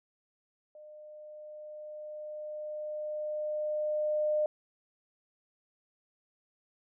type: tone with level ramp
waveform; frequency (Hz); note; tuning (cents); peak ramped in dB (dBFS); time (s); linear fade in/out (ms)
sine; 606; D#5; -46; -48 to -25; 0.75-4.46; 2
effects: none